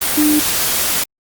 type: tone in noise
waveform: sine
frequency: 300 Hz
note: D4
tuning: 37 cents sharp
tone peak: -11 dBFS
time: 0.17-0.4 s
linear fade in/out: 10 ms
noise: white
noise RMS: -17 dBFS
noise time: 0.01-1.04 s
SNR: +3 dB
effects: Opus 24 kbps